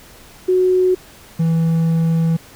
sine / triangle tone pair in turn, 368.4 / 164.1 Hz, F#4 / E3, -7 / -8 cents, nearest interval octave + major second, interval 1401 cents, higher first, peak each -11 dBFS, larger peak neither, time 0.48-0.95 / 1.39-2.37 s, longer second, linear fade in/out 10 ms, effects pink hiss -43 dBFS RMS until 2.55 s

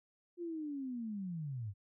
sine linear sweep, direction down, 354.5 to 93.8 Hz, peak -38 dBFS, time 0.37-1.74 s, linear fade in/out 50 ms, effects none

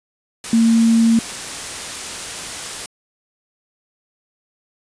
sine tone in noise, 228.1 Hz, A#3, 37 cents flat, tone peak -10 dBFS, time 0.53-1.19 s, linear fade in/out 2 ms, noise white, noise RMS -28 dBFS, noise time 0.44-2.86 s, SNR +15 dB, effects resampled to 22050 Hz

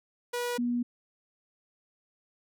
sawtooth / sine tone pair in turn, 484.7 / 241.7 Hz, B4 / B3, -32 / -37 cents, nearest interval octave, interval 1205 cents, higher first, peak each -26 dBFS, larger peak neither, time 0.33-0.58 / 0.58-0.83 s, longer neither, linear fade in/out 10 ms, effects none

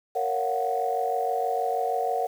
sine chord, Gb major seventh, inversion first, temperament just, 462.5 / 555 / 693.7 / 740 Hz, Bb4 / Db5 / F5 / Gb5, -14 / +2 / -12 / 0 cents, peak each -29 / -32 / -31 / -26 dBFS, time 0.15-2.27 s, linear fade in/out 10 ms, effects tanh soft clip ceiling -13 dBFS + 8-bit

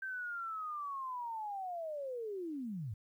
sine linear sweep, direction down, 1568 to 93.7 Hz, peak -38 dBFS, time 0.02-2.94 s, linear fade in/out 5 ms, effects 12-bit

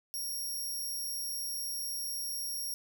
10% pulse tone, 5588 Hz, F8, in tune, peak -29 dBFS, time 0.14-2.74 s, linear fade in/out 0 ms, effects none

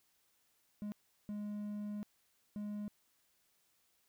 triangle tone bursts at uneven times, 207.7 Hz, G#3, in tune, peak -37 dBFS, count 3, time 0.82-0.92 / 1.29-2.03 / 2.56-2.88 s, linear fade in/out 0 ms, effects white hiss -75 dBFS RMS until 4.08 s

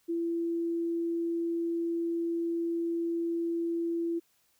sine tone, 336.6 Hz, E4, 36 cents sharp, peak -28 dBFS, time 0.08-4.2 s, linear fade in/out 20 ms, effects white hiss -70 dBFS RMS until 4.59 s

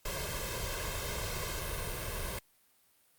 pink noise with comb filter, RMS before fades -37 dBFS, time 0.05-2.39 s, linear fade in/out 5 ms, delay 1.9 ms, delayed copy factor +0.75, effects white hiss -68 dBFS RMS until 3.18 s + Opus 48 kbps

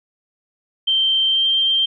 sine tone with pitch glide, 3132 to 3156 Hz, G7 to G7, -2 to +11 cents, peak -14 dBFS, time 0.87-1.86 s, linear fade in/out 10 ms, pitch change +13 cents, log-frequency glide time 1.3-1.44 s, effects none

